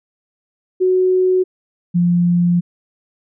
sine tone pair in turn, 370 / 174.62 Hz, F#4 / F3, 0 / 0 cents, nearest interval octave + minor second, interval 1300 cents, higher first, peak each -11 / -11 dBFS, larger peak neither, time 0.8-1.44 / 1.94-2.61 s, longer second, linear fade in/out 20 ms, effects none

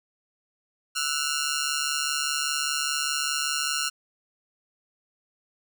10% pulse ring-modulated tone, 1396.9 Hz, F6, in tune, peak -14 dBFS, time 0.95-3.9 s, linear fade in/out 20 ms, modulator 72.5 Hz, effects none

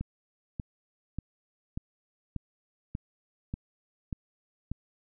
click train, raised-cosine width 5 ms, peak -21 dBFS, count 9, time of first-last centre 0.01-4.716 s, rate 1.7 Hz, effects none

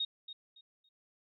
sine tone with echo, 3729 Hz, A#7, in tune, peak -31 dBFS, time 0-0.05 s, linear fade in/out 5 ms, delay 280 ms, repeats 3, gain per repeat -12 dB, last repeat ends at 0.89 s, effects none

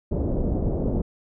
pink low-pass noise, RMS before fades -24 dBFS, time 0.11-1.02 s, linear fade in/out 10 ms, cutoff 550 Hz, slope 24 dB/octave, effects none

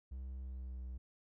triangle tone with pitch glide, 64.9 to 62.87 Hz, C2 to B1, -13 to +32 cents, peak -40 dBFS, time 0.11-0.98 s, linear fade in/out 10 ms, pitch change -55 cents, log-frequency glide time 0.41-0.82 s, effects none

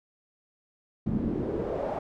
brown noise with band-pass filter sweep, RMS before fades -30 dBFS, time 1.06-1.99 s, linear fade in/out 5 ms, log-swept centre 200 to 730 Hz, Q 2.5, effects none

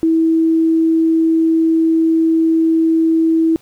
sine tone, 324.8 Hz, E4, 26 cents flat, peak -10 dBFS, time 0.03-3.56 s, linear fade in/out 0 ms, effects pink hiss -50 dBFS RMS until 3.61 s

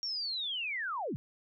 sine linear sweep, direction down, 5610 to 93.3 Hz, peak -33 dBFS, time 0.03-1.16 s, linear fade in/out 0 ms, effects none

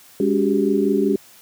sine tone cluster, 204.8 / 282.6 / 375.9 / 401.2 Hz, G#3 / C#4 / F#4 / G4, -24 / +34 / +27 / +40 cents, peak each -21 dBFS, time 0.2-1.16 s, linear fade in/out 2 ms, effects white hiss -48 dBFS RMS until 1.41 s + high-pass 60 Hz 12 dB/octave

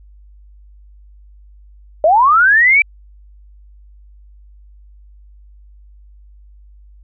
sine linear sweep, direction up, 587.3 to 2349 Hz, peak -7 dBFS, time 2.04-2.82 s, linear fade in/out 2 ms, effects added 50 Hz sine -40 dBFS peak until 7.03 s

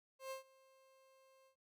30% pulse tone with ADSR envelope, 530 Hz, C5, 22 cents sharp, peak -40 dBFS, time 0.19-1.56 s, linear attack 120 ms, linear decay 120 ms, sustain -24 dB, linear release 96 ms, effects none

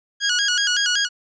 15% pulse tone with vibrato, 1545 Hz, G6, 26 cents flat, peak -11 dBFS, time 0.2-1.09 s, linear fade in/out 50 ms, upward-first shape square, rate 5.3 Hz, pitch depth 100 cents each way, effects resampled to 16000 Hz

